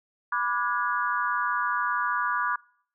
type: chord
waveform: sine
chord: G# half-diminished seventh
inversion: first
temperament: equal with one note detuned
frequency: 987.8 / 1174.7 / 1446.2 / 1661.2 Hz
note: B5 / D6 / F#6 / G#6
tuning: 0 / 0 / -40 / 0 cents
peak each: -30 / -28 / -29 / -32 dBFS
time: 0.32-2.56 s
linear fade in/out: 5 ms
effects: noise-tail reverb RT60 0.6 s tail -25 dB re dry